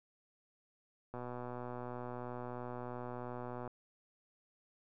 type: click train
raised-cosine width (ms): 1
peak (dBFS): -30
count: 313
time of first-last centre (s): 1.14-3.677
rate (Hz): 123
effects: none